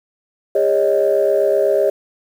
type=chord; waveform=sine; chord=Ab suspended fourth; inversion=none; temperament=equal with one note detuned; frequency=405.1 / 554.4 / 622.3 Hz; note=Ab4 / Db5 / Eb5; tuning=-43 / 0 / 0 cents; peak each=-16 dBFS; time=0.55-1.9 s; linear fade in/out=5 ms; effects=tanh soft clip ceiling -5 dBFS + 7-bit